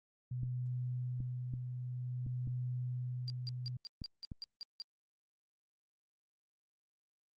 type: tone with tremolo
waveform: sine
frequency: 124.7 Hz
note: B2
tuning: 17 cents sharp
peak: -35 dBFS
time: 0.31-3.77 s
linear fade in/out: 5 ms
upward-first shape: sine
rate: 0.54 Hz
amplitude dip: 35%
type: clicks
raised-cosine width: 5 ms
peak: -31 dBFS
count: 7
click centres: 0.433 / 1.204 / 1.538 / 2.265 / 2.474 / 4.018 / 4.318 s
type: tone bursts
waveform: sine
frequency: 4753 Hz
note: D8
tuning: 20 cents sharp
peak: -40 dBFS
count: 9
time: 3.28-4.82 s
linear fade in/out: 0 ms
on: 20 ms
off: 170 ms
effects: Opus 48 kbps